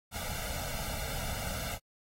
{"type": "noise with comb filter", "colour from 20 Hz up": "pink", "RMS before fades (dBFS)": -37, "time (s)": [0.11, 1.79], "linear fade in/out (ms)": 50, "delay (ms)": 1.4, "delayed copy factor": 0.85, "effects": ["AAC 48 kbps"]}